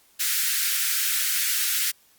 white high-pass noise, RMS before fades -24 dBFS, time 0.19-1.92 s, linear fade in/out 20 ms, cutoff 1400 Hz, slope 48 dB/octave, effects white hiss -59 dBFS RMS until 2.18 s + Opus 48 kbps

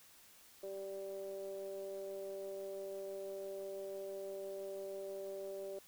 triangle ring-modulated tone, 98 Hz, G2, in tune, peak -37 dBFS, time 0.63-5.79 s, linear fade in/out 5 ms, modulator 487 Hz, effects white hiss -62 dBFS RMS until 5.87 s

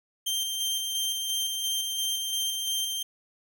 sawtooth tone with tremolo, 3154 Hz, G7, 10 cents sharp, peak -23 dBFS, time 0.26-3.03 s, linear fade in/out 10 ms, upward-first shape square, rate 2.9 Hz, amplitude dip 30%, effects none

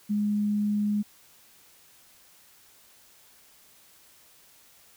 sine tone, 207.7 Hz, G#3, in tune, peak -23 dBFS, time 0.09-1.03 s, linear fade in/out 20 ms, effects white hiss -57 dBFS RMS until 4.96 s

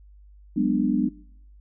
sine chord, G# half-diminished seventh, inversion third, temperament just, 186.89 / 207.7 / 249.2 / 299 Hz, F#3 / G#3 / B3 / D4, +18 / 0 / +16 / +31 cents, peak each -27 / -25 / -24 / -24 dBFS, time 0.56-1.09 s, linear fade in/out 10 ms, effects noise-tail reverb RT60 0.7 s tail -23 dB re dry + added 50 Hz sine -47 dBFS peak until 1.6 s

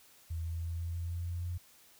sine tone with pitch steps, 82.2 / 82.96 / 83.73 / 84.51 / 85.3 / 86.09 / 86.89 / 87.69 Hz, E2 / E2 / E2 / E2 / F2 / F2 / F2 / F2, -4 / +12 / +28 / +44 / -40 / -24 / -8 / +8 cents, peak -34 dBFS, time 0.3-1.58 s, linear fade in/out 10 ms, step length 160 ms, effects white hiss -61 dBFS RMS until 1.99 s

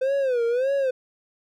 triangle tone with vibrato, 509 Hz, C5, 48 cents flat, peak -18 dBFS, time 0.01-0.91 s, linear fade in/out 10 ms, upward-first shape sine, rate 1.7 Hz, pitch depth 160 cents each way, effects none

